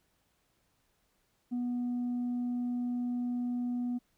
sine tone with tanh clipping, 244.4 Hz, B3, 18 cents flat, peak -31 dBFS, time 1.51-3.99 s, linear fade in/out 20 ms, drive 1 dB, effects pink hiss -74 dBFS RMS until 4.17 s

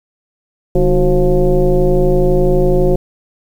sine tone with frequency modulation, 196 Hz, G3, in tune, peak -8 dBFS, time 0.75-2.96 s, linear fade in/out 5 ms, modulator 170 Hz, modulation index 2, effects 7-bit

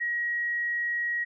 sine tone, 1900 Hz, A#6, 33 cents sharp, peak -26 dBFS, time 0-1.25 s, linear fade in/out 20 ms, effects none

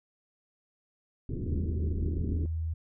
pink low-pass noise, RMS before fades -34 dBFS, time 1.29-2.46 s, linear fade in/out 2 ms, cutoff 400 Hz, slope 48 dB/octave
sine tone, 81 Hz, E2, 30 cents flat, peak -29 dBFS, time 1.47-2.74 s, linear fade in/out 10 ms
effects none

